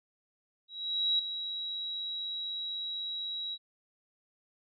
sine tone with ADSR envelope, 3868 Hz, B7, 37 cents flat, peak -24 dBFS, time 0.68-3.58 s, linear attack 510 ms, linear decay 6 ms, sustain -10 dB, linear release 49 ms, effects none

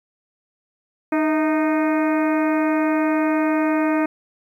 harmonic tone with a mistuned harmonic, 308.6 Hz, D#4, 14 cents flat, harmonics 1 / 2 / 3 / 4 / 5 / 6 / 7 / 8, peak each -18 / -24 / -28 / -30 / -32 / -34 / -35 / -36 dBFS, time 1.12-4.06 s, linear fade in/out 5 ms, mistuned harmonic 2, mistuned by +56 cents, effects 9-bit

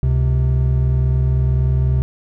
triangle tone pair together, 69.3 / 129.54 Hz, C#2 / C3, 0 / -17 cents, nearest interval major seventh, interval 1083 cents, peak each -14 dBFS, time 0.03-2.02 s, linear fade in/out 0 ms, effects none

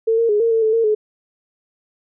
sine tone with pitch steps, 449.6 / 461 / 416.3 / 460.1 / 450.4 / 437.6 / 456.7 / 426.7 Hz, A4 / A#4 / G#4 / A#4 / A4 / A4 / A#4 / G#4, +37 / -19 / +4 / -23 / +40 / -9 / -36 / +47 cents, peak -13 dBFS, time 0.07-0.95 s, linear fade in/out 10 ms, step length 110 ms, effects none

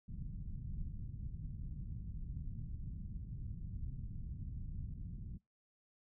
pink low-pass noise, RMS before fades -44 dBFS, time 0.08-5.38 s, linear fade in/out 10 ms, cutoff 170 Hz, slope 24 dB/octave, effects noise-tail reverb RT60 0.2 s tail -24 dB re dry

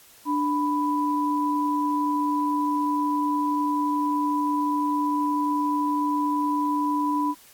sine tone pair together, 294.8 / 991.6 Hz, D4 / B5, +7 / +7 cents, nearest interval octave + major sixth, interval 2100 cents, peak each -24 dBFS, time 0.25-7.35 s, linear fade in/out 50 ms, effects white hiss -52 dBFS RMS until 7.53 s + AAC 64 kbps

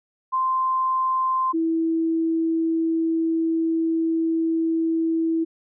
sine tone pair in turn, 1042 / 326.6 Hz, C6 / E4, -7 / -16 cents, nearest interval octave + minor sixth, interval 2009 cents, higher first, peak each -19 dBFS, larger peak neither, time 0.32-1.53 / 1.53-5.45 s, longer second, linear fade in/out 20 ms, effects none

